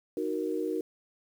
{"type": "chord", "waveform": "sine", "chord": "D# minor", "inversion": "none", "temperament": "equal", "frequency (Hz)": [311.1, 370, 466.2], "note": ["D#4", "F#4", "A#4"], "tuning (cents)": [0, 0, 0], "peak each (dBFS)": -33, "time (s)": [0.17, 0.81], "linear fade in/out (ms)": 2, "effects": ["9-bit"]}